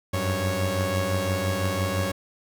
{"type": "tone cluster", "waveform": "sawtooth", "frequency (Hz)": [92.1, 98, 552], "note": ["F#2", "G2", "C#5"], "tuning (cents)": [-7, 0, -7], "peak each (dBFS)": -24, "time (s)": [0.13, 2.12], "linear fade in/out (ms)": 10, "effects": []}